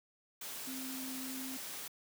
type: tone in noise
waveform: sine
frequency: 261.6 Hz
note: C4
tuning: in tune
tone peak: -42 dBFS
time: 0.67-1.57 s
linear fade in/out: 5 ms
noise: white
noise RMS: -44 dBFS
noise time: 0.41-1.88 s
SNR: -1 dB
effects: high-pass 150 Hz 12 dB/octave